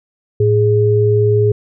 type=tone pair together; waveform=sine; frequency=110 / 415.3 Hz; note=A2 / G#4; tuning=0 / 0 cents; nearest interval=octave + major seventh; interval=2300 cents; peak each=-12 dBFS; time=0.4-1.52 s; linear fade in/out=5 ms; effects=none